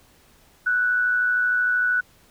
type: tone with amplitude modulation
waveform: sine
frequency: 1480 Hz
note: F#6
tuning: in tune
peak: -16 dBFS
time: 0.66-2.01 s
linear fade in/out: 10 ms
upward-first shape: sine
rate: 113 Hz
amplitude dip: 45%
effects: pink hiss -56 dBFS RMS until 2.3 s